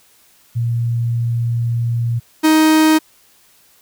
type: tone pair in turn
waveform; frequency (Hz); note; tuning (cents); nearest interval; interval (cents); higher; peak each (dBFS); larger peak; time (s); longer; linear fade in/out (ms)
sine / 45% pulse; 117.6 / 313.3; A#2 / D#4; +16 / +12; octave + perfect fourth; 1696; second; -15 / -9; second; 0.55-2.2 / 2.43-2.99; first; 20
effects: white hiss -52 dBFS RMS until 3.81 s